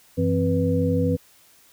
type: tone cluster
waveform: sine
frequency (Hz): 94.9 / 167.3 / 263.1 / 490.5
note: F#2 / E3 / C4 / B4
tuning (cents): +44 / +26 / +10 / -12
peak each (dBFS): -24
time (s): 0.17-1.17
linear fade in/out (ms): 20
effects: white hiss -55 dBFS RMS until 1.72 s